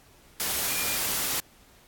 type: tone in noise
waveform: sine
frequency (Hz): 2412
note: D7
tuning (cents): +46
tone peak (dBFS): -35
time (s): 0.69-0.96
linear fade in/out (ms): 0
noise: white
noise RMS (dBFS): -28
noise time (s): 0.4-1.4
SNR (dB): -10
effects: pink hiss -57 dBFS RMS until 1.87 s + AAC 64 kbps